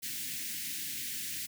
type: band-stop noise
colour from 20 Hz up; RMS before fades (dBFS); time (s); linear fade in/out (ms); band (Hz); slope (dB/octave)
white; -38; 0.02-1.47; 20; 320 to 1700; 48
effects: high-pass 100 Hz 12 dB/octave